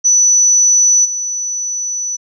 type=tone with level steps; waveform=sine; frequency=5960 Hz; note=F#8; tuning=12 cents sharp; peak=-7 / -17 dBFS; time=0.04-2.17 s; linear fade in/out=20 ms; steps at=1.04 s; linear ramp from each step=20 ms; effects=none